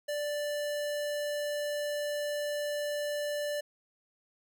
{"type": "tone", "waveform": "square", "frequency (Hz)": 587.3, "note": "D5", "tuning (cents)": 0, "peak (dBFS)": -32, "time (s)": [0.08, 3.61], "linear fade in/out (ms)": 10, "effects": []}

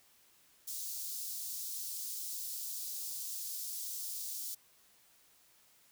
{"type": "high-pass noise", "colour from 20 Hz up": "white", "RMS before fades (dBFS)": -41, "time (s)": [0.67, 4.55], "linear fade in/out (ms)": 10, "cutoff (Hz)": 4500, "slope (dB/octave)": 24, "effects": ["white hiss -66 dBFS RMS until 5.91 s"]}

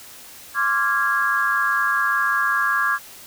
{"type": "tone cluster", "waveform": "sine", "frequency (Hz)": [1057, 1162, 1387, 1647], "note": ["C6", "D6", "F6", "G#6"], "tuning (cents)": [17, -19, -12, -15], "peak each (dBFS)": [-27, -23, -25, -20], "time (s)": [0.54, 2.99], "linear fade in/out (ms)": 50, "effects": ["white hiss -42 dBFS RMS until 3.26 s"]}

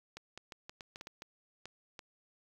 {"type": "clicks", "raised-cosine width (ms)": 0.2, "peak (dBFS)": -28, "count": 11, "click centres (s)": [0.17, 0.376, 0.522, 0.695, 0.808, 0.959, 1.011, 1.071, 1.221, 1.656, 1.992], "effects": ["9-bit"]}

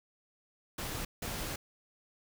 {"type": "noise bursts at uneven times", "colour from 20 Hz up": "pink", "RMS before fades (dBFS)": -38, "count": 2, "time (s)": [[0.78, 1.05], [1.22, 1.56]], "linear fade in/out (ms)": 5, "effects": []}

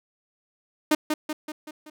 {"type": "tone with echo", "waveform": "sawtooth", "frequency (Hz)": 305.9, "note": "D#4", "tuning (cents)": -29, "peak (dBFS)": -13, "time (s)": [0.91, 0.95], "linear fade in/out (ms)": 5, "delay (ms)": 190, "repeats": 5, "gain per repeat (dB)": -5, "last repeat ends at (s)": 1.9, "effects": []}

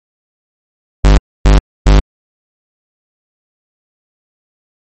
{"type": "tone bursts", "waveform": "45% pulse", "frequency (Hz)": 50, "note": "G1", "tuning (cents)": 35, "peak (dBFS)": -3, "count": 3, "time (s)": [1.04, 2], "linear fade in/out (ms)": 5, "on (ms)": 140, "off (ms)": 270, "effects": ["MP3 32 kbps"]}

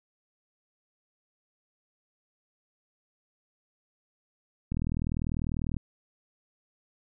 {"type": "click train", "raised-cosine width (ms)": 5, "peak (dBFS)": -19, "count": 43, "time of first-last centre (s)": [4.72, 5.767], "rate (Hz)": 40.1, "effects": []}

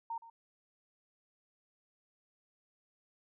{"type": "tone with echo", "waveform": "sine", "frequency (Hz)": 919, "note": "A#5", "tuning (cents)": -25, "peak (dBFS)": -36, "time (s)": [0.1, 0.18], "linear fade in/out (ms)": 5, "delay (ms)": 120, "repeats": 1, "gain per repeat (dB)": -15, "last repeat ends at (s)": 0.3, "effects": []}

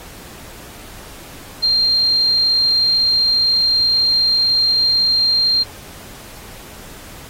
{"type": "tone", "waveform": "sine", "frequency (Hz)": 4186, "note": "C8", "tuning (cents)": 0, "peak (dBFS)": -12, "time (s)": [1.62, 5.64], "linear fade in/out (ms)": 20, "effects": ["pink hiss -38 dBFS RMS until 7.29 s", "AAC 48 kbps"]}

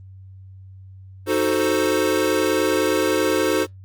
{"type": "chord", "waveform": "square", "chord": "D# diminished seventh", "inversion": "none", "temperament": "equal", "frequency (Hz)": [311.1, 370, 440, 523.3], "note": ["D#4", "F#4", "A4", "C5"], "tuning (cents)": [0, 0, 0, 0], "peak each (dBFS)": -24, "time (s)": [1.26, 3.67], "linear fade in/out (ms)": 50, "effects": ["added 95 Hz sine -39 dBFS peak until 3.84 s", "Opus 32 kbps"]}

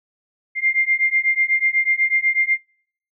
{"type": "beating tone pair", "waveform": "sine", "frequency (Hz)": [2102, 2110.1], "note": ["C7", "C7"], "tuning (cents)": [7, 14], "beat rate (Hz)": 8.1, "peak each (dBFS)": -19, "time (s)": [0.55, 2.58], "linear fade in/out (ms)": 50, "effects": ["noise-tail reverb RT60 0.6 s tail -25 dB re dry"]}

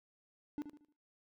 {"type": "tone with echo", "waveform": "triangle", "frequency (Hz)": 293.7, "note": "D4", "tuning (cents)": 0, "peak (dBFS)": -34, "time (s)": [0.58, 0.62], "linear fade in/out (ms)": 0, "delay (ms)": 76, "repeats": 4, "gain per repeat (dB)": -9, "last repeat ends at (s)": 0.924, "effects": ["noise-tail reverb RT60 0.4 s tail -23 dB re dry"]}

